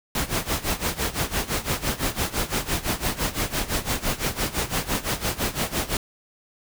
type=noise with tremolo; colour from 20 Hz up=pink; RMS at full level=-23 dBFS; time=0.15-5.97 s; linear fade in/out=2 ms; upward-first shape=sine; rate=5.9 Hz; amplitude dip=85%; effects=none